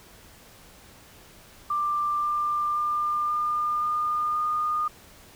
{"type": "tone with pitch steps", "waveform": "sine", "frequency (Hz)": [1184, 1191.5, 1199.1, 1206.8, 1214.5, 1222.2], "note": ["D6", "D6", "D6", "D6", "D#6", "D#6"], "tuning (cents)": [14, 25, 36, 47, -42, -31], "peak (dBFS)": -23, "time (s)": [1.7, 4.88], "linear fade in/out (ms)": 5, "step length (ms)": 530, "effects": ["pink hiss -51 dBFS RMS until 5.35 s"]}